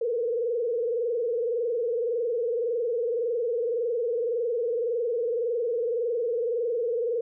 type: tone with frequency modulation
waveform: sine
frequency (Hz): 470.8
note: A#4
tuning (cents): +17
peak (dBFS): -24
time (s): 0.01-7.21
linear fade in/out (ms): 5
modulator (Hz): 21.8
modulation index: 1.3
effects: none